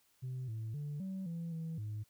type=tone with pitch steps; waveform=sine; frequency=128.4 / 111 / 146.5 / 190.6 / 167.8 / 162.6 / 106.2 Hz; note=C3 / A2 / D3 / G3 / E3 / E3 / G#2; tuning=-32 / +16 / -4 / -48 / +31 / -23 / +39 cents; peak=-36 dBFS; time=0.22-2.04 s; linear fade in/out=20 ms; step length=260 ms; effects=tanh soft clip ceiling -36 dBFS + white hiss -72 dBFS RMS until 2.09 s